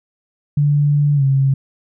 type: tone with pitch glide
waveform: sine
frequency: 145.7 to 135.94 Hz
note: D3 to C#3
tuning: -13 to -33 cents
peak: -11 dBFS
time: 0.57-1.54 s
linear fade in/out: 5 ms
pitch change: -120 cents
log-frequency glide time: 1.15-1.23 s
effects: none